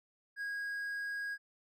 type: tone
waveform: triangle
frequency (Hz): 1642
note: G#6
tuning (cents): -20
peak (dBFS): -34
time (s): 0.36-1.38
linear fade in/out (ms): 50
effects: MP3 96 kbps